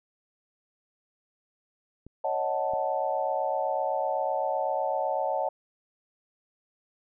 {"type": "clicks", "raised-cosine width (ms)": 3, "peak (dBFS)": -32, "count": 2, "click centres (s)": [2.066, 2.736]}
{"type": "chord", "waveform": "sine", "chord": "D# half-diminished seventh", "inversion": "third", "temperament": "equal", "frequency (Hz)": [554.4, 622.3, 740, 880], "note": ["C#5", "D#5", "F#5", "A5"], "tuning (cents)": [0, 0, 0, 0], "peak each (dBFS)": -31, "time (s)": [2.24, 5.49], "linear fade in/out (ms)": 5}
{"effects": []}